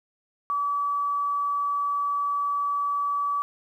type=tone; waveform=sine; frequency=1147 Hz; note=D6; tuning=41 cents flat; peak=-23 dBFS; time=0.5-3.42 s; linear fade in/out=0 ms; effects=10-bit